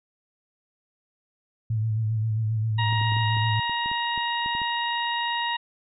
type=tone with vibrato; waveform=sine; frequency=110 Hz; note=A2; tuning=in tune; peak=-22 dBFS; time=1.7-3.6 s; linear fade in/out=5 ms; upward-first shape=sine; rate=7.5 Hz; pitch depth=44 cents each way
type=harmonic tone; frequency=943 Hz; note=A#5; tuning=20 cents sharp; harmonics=1 / 2 / 3 / 4; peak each=-27 / -30 / -32 / -33 dBFS; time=2.78-5.57 s; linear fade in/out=10 ms
type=clicks; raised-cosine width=3 ms; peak=-28 dBFS; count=12; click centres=2.927 / 3.014 / 3.121 / 3.167 / 3.369 / 3.696 / 3.86 / 3.915 / 4.177 / 4.461 / 4.551 / 4.617 s
effects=none